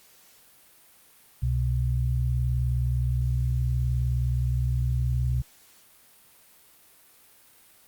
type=tone pair together; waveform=sine; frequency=65.41 / 124.7 Hz; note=C2 / B2; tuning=0 / +17 cents; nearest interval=major seventh; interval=1117 cents; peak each=-25 dBFS; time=1.42-5.42 s; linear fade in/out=10 ms; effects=white hiss -56 dBFS RMS until 7.87 s + Opus 48 kbps